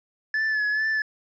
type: tone with vibrato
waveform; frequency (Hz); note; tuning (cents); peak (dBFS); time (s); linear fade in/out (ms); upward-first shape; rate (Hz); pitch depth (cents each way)
triangle; 1727; A6; -33; -20; 0.34-1.02; 2; sine; 2.3; 38
effects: resampled to 16000 Hz + 10-bit